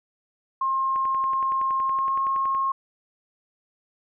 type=tone with pitch glide; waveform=sine; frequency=1066 to 1078.4 Hz; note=C6 to C#6; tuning=+32 to -48 cents; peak=-21 dBFS; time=0.61-2.72 s; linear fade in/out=5 ms; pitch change=+20 cents; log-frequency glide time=1.82-2.19 s
type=click train; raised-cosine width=0.5 ms; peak=-25 dBFS; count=18; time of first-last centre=0.96-2.549 s; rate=10.7 Hz
effects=none